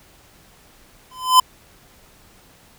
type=tone with exponential growth; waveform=square; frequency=1019 Hz; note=C6; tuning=46 cents flat; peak=-6 dBFS; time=1.11-1.4 s; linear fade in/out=5 ms; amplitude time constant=63 ms; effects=pink hiss -51 dBFS RMS until 2.78 s